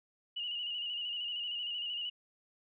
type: tone with vibrato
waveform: sine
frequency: 2891 Hz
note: F#7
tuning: 41 cents flat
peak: -35 dBFS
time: 0.36-2.1 s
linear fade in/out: 10 ms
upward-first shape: square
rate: 13 Hz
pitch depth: 37 cents each way
effects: none